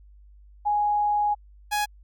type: tone pair in turn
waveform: sine / sawtooth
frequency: 830.6 / 833.6 Hz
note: G#5 / G#5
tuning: 0 / +6 cents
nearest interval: unison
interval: 6 cents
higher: second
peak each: -20 / -19 dBFS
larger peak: second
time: 0.65-1.35 / 1.71-1.86 s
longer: first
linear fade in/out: 20 ms
effects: added 50 Hz sine -48 dBFS peak until 2.03 s